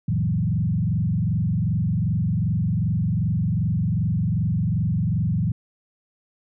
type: tone with frequency modulation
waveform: sine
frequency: 138.59 Hz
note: C#3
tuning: in tune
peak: -19 dBFS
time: 0.08-5.52 s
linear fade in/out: 5 ms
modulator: 22.6 Hz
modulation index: 2.1
effects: none